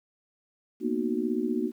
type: chord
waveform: sine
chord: B major seventh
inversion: third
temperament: just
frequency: 231.5 / 246.9 / 308.7 / 370.4 Hz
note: A#3 / B3 / D#4 / F#4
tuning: -12 / 0 / -14 / +2 cents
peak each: -31 dBFS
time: 0.8-1.72 s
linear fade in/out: 50 ms
effects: 10-bit